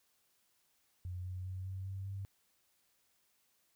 sine tone with pitch steps, 90.3 / 91.77 / 93.27 / 94.79 / 96.33 / 97.91 Hz, F#2 / F#2 / F#2 / F#2 / G2 / G2, -42 / -14 / +14 / +42 / -30 / -2 cents, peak -39 dBFS, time 1.05-2.25 s, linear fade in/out 0 ms, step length 200 ms, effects white hiss -75 dBFS RMS until 3.75 s

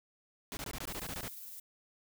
pink noise bursts, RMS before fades -41 dBFS, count 11, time 0.52-1.28 s, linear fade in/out 0 ms, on 50 ms, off 21 ms
violet noise with tremolo, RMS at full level -46 dBFS, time 0.87-1.6 s, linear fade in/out 5 ms, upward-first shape triangle, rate 20 Hz, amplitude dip 30%
effects none

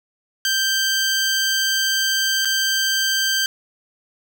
15% pulse tone with dropouts, 1568 Hz, G6, in tune, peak -11 dBFS, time 0.45-3.46 s, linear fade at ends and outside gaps 1 ms, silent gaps 2.449-2.454 s, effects none

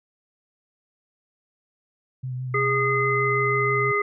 sine tone with vibrato, 127.6 Hz, C3, 43 cents flat, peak -27 dBFS, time 2.23-3.92 s, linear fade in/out 10 ms, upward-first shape sine, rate 6.2 Hz, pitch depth 25 cents each way
harmonic tone, 410.9 Hz, G#4, 18 cents flat, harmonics 1 / 3 / 5, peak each -24 / -24 / -24 dBFS, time 2.54-4.02 s, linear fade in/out 5 ms
effects none

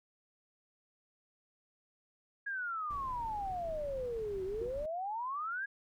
sine exponential two-way sweep, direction down then up, 1661.2 to 370 to 1661.2 Hz, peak -35 dBFS, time 2.46-5.66 s, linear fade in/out 10 ms, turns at 4.44 s
brown noise, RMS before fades -48 dBFS, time 2.9-4.86 s, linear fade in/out 5 ms
sine tone with exponential decay, 370 Hz, F#4, in tune, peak -36 dBFS, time 4.61-4.81 s, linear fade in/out 5 ms, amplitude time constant 43 ms
effects none

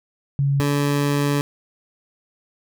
sine / 20% pulse tone pair in turn, 139.7 / 143.54 Hz, C#3 / D3, +14 / -39 cents, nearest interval unison, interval 47 cents, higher second, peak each -16 / -13 dBFS, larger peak second, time 0.39-0.6 / 0.6-1.41 s, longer second, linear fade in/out 0 ms, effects none

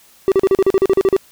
triangle tone bursts, 386.4 Hz, G4, 25 cents flat, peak -7 dBFS, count 12, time 0.28-1.165 s, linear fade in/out 0 ms, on 38 ms, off 39 ms, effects white hiss -49 dBFS RMS until 1.31 s

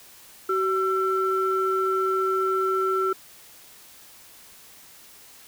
sine tone pair together, 379.3 / 1342.7 Hz, F#4 / E6, +43 / +31 cents, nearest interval octave + minor seventh, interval 2188 cents, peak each -23 / -23 dBFS, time 0.49-3.13 s, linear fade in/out 5 ms, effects tanh soft clip ceiling -13 dBFS + white hiss -49 dBFS RMS until 5.47 s

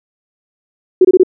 sine tone bursts, 369.4 Hz, F#4, 3 cents flat, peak -3 dBFS, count 4, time 1.01-1.234 s, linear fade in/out 5 ms, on 38 ms, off 24 ms, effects none

